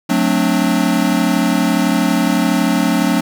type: chord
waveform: square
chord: D dominant seventh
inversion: first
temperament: equal with one note detuned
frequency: 182.45 / 220 / 261.6 / 293.7 Hz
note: F#3 / A3 / C4 / D4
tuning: -24 / 0 / 0 / 0 cents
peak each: -19 dBFS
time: 0.09-3.21 s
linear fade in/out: 10 ms
effects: 8-bit